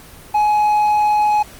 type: tone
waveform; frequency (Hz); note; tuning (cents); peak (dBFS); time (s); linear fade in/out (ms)
triangle; 841; G#5; +22; -10; 0.34-1.43; 10
effects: pink hiss -40 dBFS RMS until 1.59 s + Opus 24 kbps